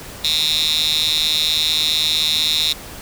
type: tone with high-pass filter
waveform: 10% pulse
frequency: 155.56 Hz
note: D#3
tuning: in tune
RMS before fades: -18 dBFS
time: 0.24-2.73 s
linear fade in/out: 5 ms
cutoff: 3700 Hz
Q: 7.1
effects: pink hiss -35 dBFS RMS until 3.01 s